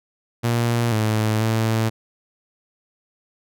sawtooth tone with pitch steps, 117.9 / 108.9 / 112.5 Hz, A#2 / A2 / A2, +20 / -17 / +39 cents, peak -14 dBFS, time 0.43-1.9 s, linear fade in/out 20 ms, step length 490 ms, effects none

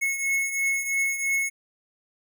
square beating tone pair, 2186 / 2189 Hz, C#7 / C#7, -25 / -22 cents, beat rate 3 Hz, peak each -25 / -31 dBFS, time 0.01-1.5 s, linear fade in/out 20 ms, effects none

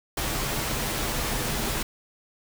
pink noise with comb filter, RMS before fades -28 dBFS, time 0.17-1.83 s, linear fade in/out 5 ms, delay 11 ms, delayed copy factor -0.5, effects none

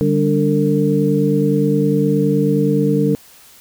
sine tone cluster, 148.4 / 198 / 290.2 / 453.9 Hz, D3 / G3 / D4 / A#4, +18 / +18 / -21 / -46 cents, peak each -18 dBFS, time 0.01-3.15 s, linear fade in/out 0 ms, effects white hiss -45 dBFS RMS until 3.6 s

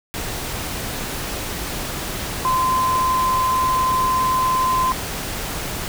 sine tone in noise, 1032 Hz, C6, 24 cents flat, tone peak -16 dBFS, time 2.45-4.92 s, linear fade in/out 0 ms, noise pink, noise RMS -27 dBFS, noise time 0.14-5.88 s, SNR +8 dB, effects none

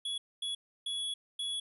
square tone bursts at uneven times, 3374 Hz, G#7, 27 cents sharp, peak -34 dBFS, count 4, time 0.05-0.18 / 0.42-0.55 / 0.86-1.14 / 1.39-1.6 s, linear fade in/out 5 ms, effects resampled to 32000 Hz

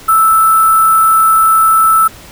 sine tone with sample-and-hold, 1318.5 Hz, E6, in tune, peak -5 dBFS, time 0.08-2.08 s, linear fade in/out 10 ms, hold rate 11025 Hz, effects pink hiss -35 dBFS RMS until 2.31 s

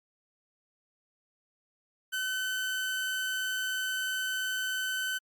30% pulse tone, 1521 Hz, F#6, 47 cents sharp, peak -27 dBFS, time 2.12-5.19 s, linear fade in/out 20 ms, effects MP3 96 kbps

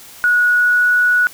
sine tone with pitch glide, 1459 to 1468.3 Hz, F#6 to F#6, -25 to -14 cents, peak -10 dBFS, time 0.24-1.27 s, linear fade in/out 0 ms, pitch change +11 cents, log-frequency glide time 0.48-0.91 s, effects white hiss -39 dBFS RMS until 1.33 s

